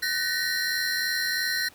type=tone cluster; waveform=square; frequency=1507 / 1803 / 1886 / 4115 Hz; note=F#6 / A6 / A#6 / C8; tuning=+31 / +42 / +20 / -30 cents; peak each=-33 / -33 / -30 / -30 dBFS; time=0.02-1.69 s; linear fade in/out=10 ms; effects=pink hiss -53 dBFS RMS until 1.74 s + high-pass 80 Hz 12 dB/octave